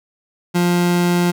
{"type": "tone", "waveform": "30% pulse", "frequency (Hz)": 175.5, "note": "F3", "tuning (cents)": 9, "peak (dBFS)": -11, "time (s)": [0.54, 1.32], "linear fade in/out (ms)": 20, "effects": []}